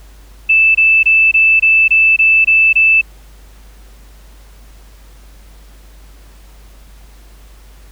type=tone bursts; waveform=sine; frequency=2637 Hz; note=E7; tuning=in tune; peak=-6 dBFS; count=9; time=0.49-3.014 s; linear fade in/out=10 ms; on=260 ms; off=23 ms; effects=added 50 Hz sine -37 dBFS peak until 7.91 s + pink hiss -47 dBFS RMS until 7.91 s